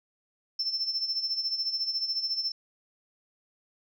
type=tone with tremolo; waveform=sine; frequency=5330 Hz; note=E8; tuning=18 cents sharp; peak=-24 dBFS; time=0.59-2.52 s; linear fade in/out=5 ms; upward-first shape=sine; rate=14 Hz; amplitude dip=70%; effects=tanh soft clip ceiling -21 dBFS